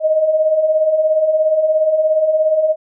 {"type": "beating tone pair", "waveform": "sine", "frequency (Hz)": [610, 627], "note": ["D#5", "D#5"], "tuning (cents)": [-34, 13], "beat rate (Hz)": 17, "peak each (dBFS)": [-20, -12], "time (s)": [0, 2.76], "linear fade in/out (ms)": 50, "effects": []}